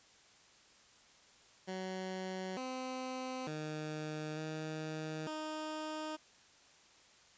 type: tone with pitch steps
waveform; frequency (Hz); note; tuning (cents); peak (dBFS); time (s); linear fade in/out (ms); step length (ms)
15% pulse; 187.2 / 257.7 / 153.8 / 156.3 / 309.8; F#3 / C4 / D#3 / D#3 / D#4; +20 / -26 / -20 / +8 / -7; -33; 1.67-6.17; 20; 900
effects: white hiss -63 dBFS RMS until 7.37 s + resampled to 16000 Hz